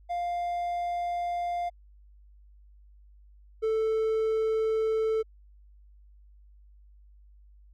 triangle tone pair in turn, 700 / 441 Hz, F5 / A4, +4 / +4 cents, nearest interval minor sixth, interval 800 cents, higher first, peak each -26 / -22 dBFS, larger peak second, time 0.09-1.7 / 3.62-5.23 s, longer neither, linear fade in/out 20 ms, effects added 50 Hz sine -52 dBFS peak until 7.73 s

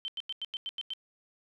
sine tone bursts, 3100 Hz, G7, 20 cents flat, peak -33 dBFS, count 8, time 0.05-0.935 s, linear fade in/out 0 ms, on 31 ms, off 91 ms, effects none

